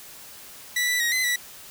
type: tone with pitch steps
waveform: sawtooth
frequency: 1964 / 1975 / 1890 / 2031 / 1955 Hz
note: B6 / B6 / A#6 / B6 / B6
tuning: -10 / 0 / +23 / +48 / -18 cents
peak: -18 dBFS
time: 0.76-1.36 s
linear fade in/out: 5 ms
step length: 120 ms
effects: white hiss -44 dBFS RMS until 1.7 s